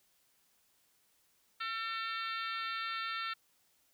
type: harmonic tone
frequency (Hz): 450.5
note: A4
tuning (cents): +41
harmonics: 3 / 4 / 5 / 6 / 7 / 8 / 9 / 10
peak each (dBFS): -38 / -43 / -46 / -46 / -51 / -46 / -49 / -52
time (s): 1.6-3.34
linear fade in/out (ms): 10
effects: white hiss -72 dBFS RMS until 3.93 s